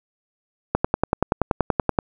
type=click train; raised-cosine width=1 ms; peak=-3 dBFS; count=14; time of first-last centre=0.75-1.988 s; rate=10.5 Hz; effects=none